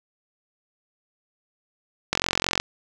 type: click train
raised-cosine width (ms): 0.2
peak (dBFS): -3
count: 22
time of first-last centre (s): 2.13-2.6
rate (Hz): 44.7
effects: none